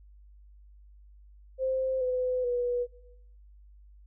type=tone with pitch steps; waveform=sine; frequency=523.3 / 505.2 / 487.7 Hz; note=C5 / B4 / B4; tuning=0 / +39 / -22 cents; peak=-26 dBFS; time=1.58-2.87 s; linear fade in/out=50 ms; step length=430 ms; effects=noise-tail reverb RT60 0.8 s tail -17 dB re dry + added 50 Hz sine -51 dBFS peak until 4.06 s